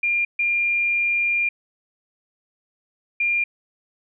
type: tone bursts at uneven times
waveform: sine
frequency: 2400 Hz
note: D7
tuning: 37 cents sharp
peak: -18 dBFS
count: 3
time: 0.03-0.25 / 0.39-1.49 / 3.2-3.44 s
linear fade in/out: 5 ms
effects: none